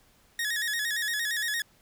sawtooth tone with vibrato, 1780 Hz, A6, 20 cents sharp, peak -24 dBFS, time 0.39-1.62 s, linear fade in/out 2 ms, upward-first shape square, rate 8.7 Hz, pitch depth 78 cents each way, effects pink hiss -62 dBFS RMS until 1.81 s

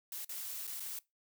blue noise with dropouts, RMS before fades -42 dBFS, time 0.12-0.99 s, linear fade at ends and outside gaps 2 ms, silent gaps 0.247-0.292 / 0.67-0.675 / 0.798-0.803 s, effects noise-tail reverb RT60 0.2 s tail -21 dB re dry

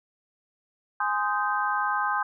sine chord, Ab major seventh, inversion none, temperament just, 830.6 / 1038.3 / 1245.9 / 1557.4 Hz, Ab5 / C6 / Eb6 / G6, 0 / -14 / +2 / -12 cents, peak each -29 dBFS, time 1-2.23 s, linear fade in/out 5 ms, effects none

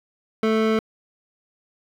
square tone pair together, 220 / 440.3 Hz, A3 / A4, 0 / +1 cents, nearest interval octave, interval 1201 cents, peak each -21 dBFS, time 0.43-0.79 s, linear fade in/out 2 ms, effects low-pass 3000 Hz 12 dB/octave + 8-bit

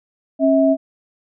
sine tone pair together, 272 / 647 Hz, C#4 / E5, -33 / -32 cents, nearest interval octave + minor third, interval 1501 cents, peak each -14 dBFS, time 0.39-0.77 s, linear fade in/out 50 ms, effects none

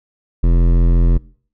sine tone with hard clipping, 42.81 Hz, F1, 34 cents flat, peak -11 dBFS, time 0.43-1.18 s, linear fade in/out 10 ms, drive 15 dB, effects noise-tail reverb RT60 0.5 s tail -23 dB re dry

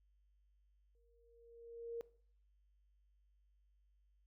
sine tone with exponential growth, 466.2 Hz, A#4, in tune, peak -39 dBFS, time 0.95-2.01 s, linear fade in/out 0 ms, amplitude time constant 230 ms, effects noise-tail reverb RT60 0.5 s tail -19 dB re dry + added 50 Hz sine -70 dBFS peak until 4.26 s

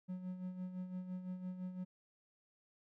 triangle tone with tremolo, 183.2 Hz, F#3, 17 cents flat, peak -37 dBFS, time 0.08-1.85 s, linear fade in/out 20 ms, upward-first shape sine, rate 5.9 Hz, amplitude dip 60%, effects none

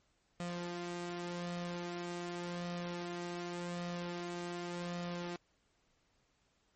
sawtooth tone with flanger, 174.61 Hz, F3, in tune, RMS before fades -41 dBFS, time 0.4-5.36 s, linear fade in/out 0 ms, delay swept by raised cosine 1.6 to 3.2 ms, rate 0.87 Hz, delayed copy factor +0.5, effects pink hiss -75 dBFS RMS until 6.75 s + MP3 32 kbps

